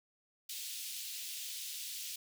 pink high-pass noise, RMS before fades -43 dBFS, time 0.49-2.16 s, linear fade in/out 5 ms, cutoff 3000 Hz, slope 24 dB/octave, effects none

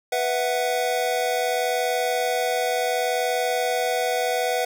square chord, B suspended fourth, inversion none, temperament equal, 493.9 / 659.3 / 740 Hz, B4 / E5 / F#5, 0 / 0 / 0 cents, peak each -26 / -28 / -26 dBFS, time 0.12-4.65 s, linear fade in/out 5 ms, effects none

